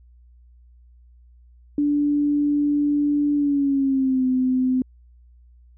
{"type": "tone with pitch glide", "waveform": "sine", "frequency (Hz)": [291.3, 256.5], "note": ["D4", "C4"], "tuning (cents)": [-14, -34], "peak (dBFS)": -17, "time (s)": [1.78, 4.82], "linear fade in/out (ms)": 2, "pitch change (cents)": -220, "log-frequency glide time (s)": [3.35, 4.26], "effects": ["added 60 Hz sine -48 dBFS peak until 5.77 s"]}